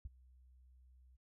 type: tone with ADSR envelope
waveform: sine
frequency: 63.1 Hz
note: B1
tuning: 38 cents sharp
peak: -37 dBFS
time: 0.05-1.17 s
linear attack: 4 ms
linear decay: 24 ms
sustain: -24 dB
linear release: 19 ms
effects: tanh soft clip ceiling -39 dBFS